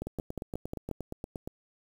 two click trains, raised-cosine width 2 ms, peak -21 / -23 dBFS, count 6 / 13, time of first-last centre 0.02-0.913 / 0.07-1.475 s, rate 5.6 / 8.54 Hz, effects 8-bit

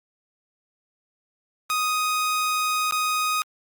sawtooth tone with dropouts, 1249 Hz, D#6, 6 cents sharp, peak -18 dBFS, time 1.7-3.42 s, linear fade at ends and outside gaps 0 ms, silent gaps 2.91-2.923 s, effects Opus 48 kbps

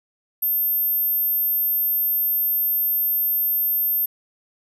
sine tone, 13290 Hz, G#9, in tune, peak -16 dBFS, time 0.42-4.06 s, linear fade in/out 10 ms, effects tanh soft clip ceiling -17 dBFS

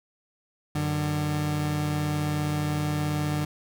30% pulse tone pair together, 94.2 / 149.41 Hz, F#2 / D3, +32 / +30 cents, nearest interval minor sixth, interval 798 cents, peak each -30 / -23 dBFS, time 0.75-3.45 s, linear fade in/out 5 ms, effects none

